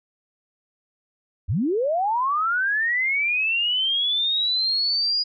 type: linear sweep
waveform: sine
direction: up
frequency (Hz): 65 to 4913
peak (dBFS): -19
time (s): 1.48-5.24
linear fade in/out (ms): 20
effects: MP3 96 kbps